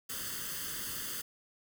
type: noise with comb filter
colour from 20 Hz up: white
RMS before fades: -39 dBFS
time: 0.09-1.22 s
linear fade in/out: 10 ms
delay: 0.63 ms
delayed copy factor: +0.8
effects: none